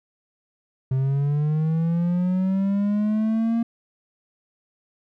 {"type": "linear sweep", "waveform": "triangle", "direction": "up", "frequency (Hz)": [129.8, 233.1], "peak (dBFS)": -17, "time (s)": [0.91, 3.63], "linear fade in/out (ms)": 5, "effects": []}